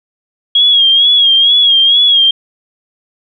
sine tone with vibrato, 3286 Hz, G#7, 19 cents flat, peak -5 dBFS, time 0.55-2.31 s, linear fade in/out 5 ms, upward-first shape sine, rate 2.2 Hz, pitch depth 63 cents each way, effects none

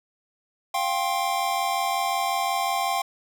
square chord, F suspended second, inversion none, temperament equal with one note detuned, 698.5 / 784 / 1061.7 Hz, F5 / G5 / C6, 0 / 0 / +25 cents, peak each -29 / -27 / -29 dBFS, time 0.74-3.02 s, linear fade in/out 5 ms, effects none

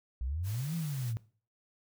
sine exponential two-way sweep, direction up then down, 58 to 171.3 to 108.6 Hz, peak -32 dBFS, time 0.21-1.17 s, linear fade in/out 0 ms, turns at 0.75 s
white noise, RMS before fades -48 dBFS, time 0.43-1.14 s, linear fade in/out 50 ms
effects noise-tail reverb RT60 0.4 s tail -18 dB re dry

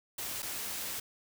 white noise with dropouts, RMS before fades -38 dBFS, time 0.18-1 s, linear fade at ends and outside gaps 5 ms, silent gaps 0.422-0.427 s, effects none

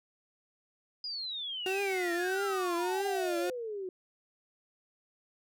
sine exponential sweep, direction down, 4978 to 361.3 Hz, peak -35 dBFS, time 1.04-3.89 s, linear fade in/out 2 ms
35% pulse tone with vibrato, 370 Hz, F#4, in tune, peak -29 dBFS, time 1.66-3.5 s, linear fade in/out 2 ms, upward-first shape triangle, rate 1.6 Hz, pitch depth 150 cents each way
effects none

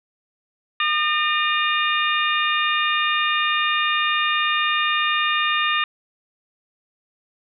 harmonic tone with a mistuned harmonic, 607 Hz, D#5, 43 cents flat, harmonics 2 / 3 / 4 / 5 / 6, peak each -22 / -24 / -25 / -26 / -27 dBFS, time 0.8-5.84 s, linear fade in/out 2 ms, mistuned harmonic 5, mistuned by -120 cents, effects none

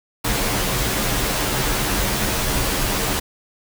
pink noise with comb filter, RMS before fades -21 dBFS, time 0.24-3.2 s, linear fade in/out 10 ms, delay 12 ms, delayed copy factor -0.8, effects none

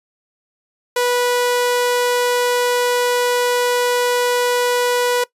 sawtooth tone, 490 Hz, B4, 14 cents flat, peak -11 dBFS, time 0.96-5.24 s, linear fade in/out 5 ms, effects noise-tail reverb RT60 0.1 s tail -20 dB re dry + resampled to 32000 Hz

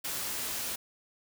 white noise, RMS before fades -35 dBFS, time 0.04-0.76 s, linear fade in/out 10 ms, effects none

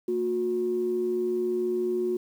sine tone pair together, 228.2 / 362.2 Hz, A#3 / F#4, -37 / -37 cents, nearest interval minor sixth, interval 800 cents, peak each -33 / -24 dBFS, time 0.08-2.17 s, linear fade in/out 5 ms, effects tanh soft clip ceiling -17 dBFS + 9-bit

